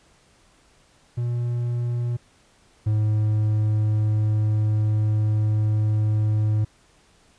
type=tone pair in turn; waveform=triangle; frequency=120 / 107.04 Hz; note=B2 / A2; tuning=-49 / -47 cents; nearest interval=major second; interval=198 cents; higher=first; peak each=-20 / -16 dBFS; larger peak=second; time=1.17-2.17 / 2.86-6.65 s; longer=second; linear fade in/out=10 ms; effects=pink hiss -58 dBFS RMS until 7.38 s + resampled to 22050 Hz